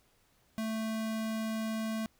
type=tone; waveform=square; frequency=220.9 Hz; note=A3; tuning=7 cents sharp; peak=-33 dBFS; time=0.58-2.06 s; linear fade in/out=0 ms; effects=pink hiss -69 dBFS RMS until 2.19 s